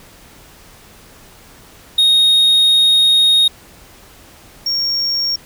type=tone pair in turn; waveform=triangle; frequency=3729 / 5540 Hz; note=A#7 / F8; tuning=0 / -15 cents; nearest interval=perfect fifth; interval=685 cents; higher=second; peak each=-7 / -14 dBFS; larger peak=first; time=1.98-3.48 / 4.66-5.36 s; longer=first; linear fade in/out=5 ms; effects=pink hiss -43 dBFS RMS until 5.45 s